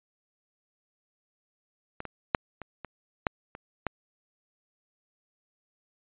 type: clicks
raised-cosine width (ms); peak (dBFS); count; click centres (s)
0.5; -21 / -22 / -6 / -24 / -23 / -8 / -26 / -13; 8; 2.004 / 2.053 / 2.348 / 2.617 / 2.847 / 3.268 / 3.551 / 3.867
effects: resampled to 8000 Hz